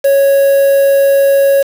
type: tone with quantisation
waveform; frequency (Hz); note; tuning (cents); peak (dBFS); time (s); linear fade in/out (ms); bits
triangle; 553; C#5; -4; -4; 0.04-1.63; 10; 4
effects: none